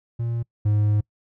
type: tone pair in turn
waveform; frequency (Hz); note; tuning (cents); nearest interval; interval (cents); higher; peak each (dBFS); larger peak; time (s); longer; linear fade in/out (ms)
triangle; 117.2 / 104.78; A#2 / G#2; +10 / +16; major second; 194; first; -21 / -15; second; 0.19-0.43 / 0.65-1.01; second; 10
effects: noise-tail reverb RT60 0.1 s tail -25 dB re dry